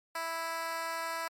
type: tone with high-pass filter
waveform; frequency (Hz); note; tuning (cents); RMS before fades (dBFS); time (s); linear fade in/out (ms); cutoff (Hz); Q
10% pulse; 329.6; E4; 0; -36; 0.15-1.28; 5; 820; 1.3
effects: MP3 64 kbps